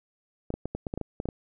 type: clicks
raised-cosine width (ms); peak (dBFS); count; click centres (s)
2; -18; 11; 0.504 / 0.54 / 0.656 / 0.75 / 0.868 / 0.939 / 0.976 / 1.013 / 1.201 / 1.256 / 1.288
effects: none